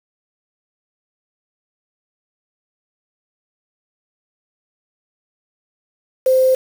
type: tone with quantisation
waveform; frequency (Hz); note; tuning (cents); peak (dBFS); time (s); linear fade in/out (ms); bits
sine; 519; C5; -14; -10; 6.26-6.55; 5; 5
effects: none